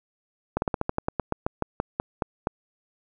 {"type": "slowing click train", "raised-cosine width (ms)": 1, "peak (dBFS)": -10, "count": 16, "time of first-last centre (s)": [0.57, 2.471], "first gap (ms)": 51, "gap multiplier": 1.12, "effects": []}